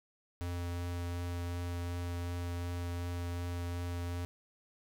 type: tone with vibrato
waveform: square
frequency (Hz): 87.31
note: F2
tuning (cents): 0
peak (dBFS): -36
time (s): 0.41-4.25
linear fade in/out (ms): 0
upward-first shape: triangle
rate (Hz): 2.7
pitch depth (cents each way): 10
effects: none